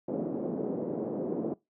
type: band-pass noise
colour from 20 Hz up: white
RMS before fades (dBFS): -33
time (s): 0.08-1.54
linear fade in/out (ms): 5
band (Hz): 180 to 480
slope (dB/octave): 24
effects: noise-tail reverb RT60 0.2 s tail -22 dB re dry